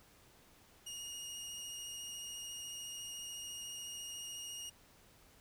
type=tone with vibrato; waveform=20% pulse; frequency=2860 Hz; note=F7; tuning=41 cents sharp; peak=-38 dBFS; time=0.86-4.7 s; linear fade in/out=10 ms; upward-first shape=sine; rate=14 Hz; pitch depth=13 cents each way; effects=pink hiss -64 dBFS RMS until 5.4 s